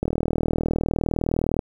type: click train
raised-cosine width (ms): 2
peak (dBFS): -9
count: 63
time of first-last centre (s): 0.03-1.592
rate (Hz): 39.7
effects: 8-bit